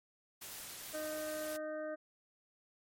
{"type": "noise", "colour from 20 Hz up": "white", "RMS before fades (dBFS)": -47, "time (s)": [0.41, 1.57], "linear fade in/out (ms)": 10}
{"type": "harmonic tone", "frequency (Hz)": 308.3, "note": "D#4", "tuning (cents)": -16, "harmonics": [1, 2, 4, 5, 6], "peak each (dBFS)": [-46, -39, -52, -50, -56], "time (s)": [0.93, 1.96], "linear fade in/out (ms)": 20}
{"effects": ["MP3 64 kbps"]}